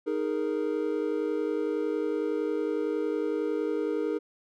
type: chord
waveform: triangle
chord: D# suspended fourth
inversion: none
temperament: equal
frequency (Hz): 311.1 / 415.3 / 466.2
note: D#4 / G#4 / A#4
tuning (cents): 0 / 0 / 0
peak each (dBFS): -29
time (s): 0.06-4.19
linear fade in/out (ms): 20
effects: none